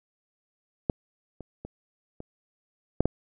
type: clicks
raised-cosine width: 2 ms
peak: -10 / -26 / -24 / -25 / -7 / -10 dBFS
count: 6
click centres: 0.898 / 1.407 / 1.65 / 2.204 / 3.006 / 3.056 s
effects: none